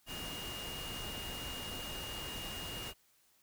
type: tone in noise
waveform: sine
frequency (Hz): 2845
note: F7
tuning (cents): +31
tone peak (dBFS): -44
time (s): 0.06-2.94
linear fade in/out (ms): 50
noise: pink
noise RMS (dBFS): -44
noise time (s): 0.06-2.94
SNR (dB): -3
effects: white hiss -70 dBFS RMS until 3.42 s